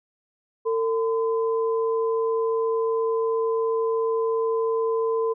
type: tone pair together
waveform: sine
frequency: 451.4 / 1019 Hz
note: A4 / C6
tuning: +44 / -46 cents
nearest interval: octave + major second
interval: 1410 cents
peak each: -21 / -30 dBFS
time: 0.65-5.34 s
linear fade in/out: 20 ms
effects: none